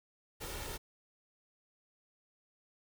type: noise with comb filter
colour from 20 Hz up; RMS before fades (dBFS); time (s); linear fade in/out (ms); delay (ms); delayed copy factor
pink; -42; 0.4-0.78; 20; 2.2; +0.5
effects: none